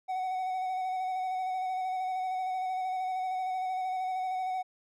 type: tone with vibrato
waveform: triangle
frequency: 746 Hz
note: F#5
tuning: 14 cents sharp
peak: -28 dBFS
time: 0.08-4.63 s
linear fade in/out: 20 ms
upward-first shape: square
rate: 13 Hz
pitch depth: 18 cents each way
effects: none